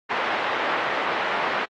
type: band-pass noise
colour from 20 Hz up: pink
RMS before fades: -25 dBFS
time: 0.09-1.66 s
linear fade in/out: 20 ms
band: 660 to 2100 Hz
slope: 12 dB/octave
effects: low-pass 4000 Hz 12 dB/octave + AAC 48 kbps